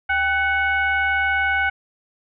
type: tone with frequency modulation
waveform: sine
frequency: 1499 Hz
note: F#6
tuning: 22 cents sharp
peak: -17 dBFS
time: 0.09-1.7 s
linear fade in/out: 10 ms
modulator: 713 Hz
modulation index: 1
effects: none